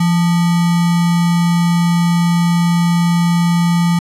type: tone with sample-and-hold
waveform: sine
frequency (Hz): 171.2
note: F3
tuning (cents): -34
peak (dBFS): -10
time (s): 0-3.99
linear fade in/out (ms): 5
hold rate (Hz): 1050
effects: low-pass 11000 Hz 12 dB/octave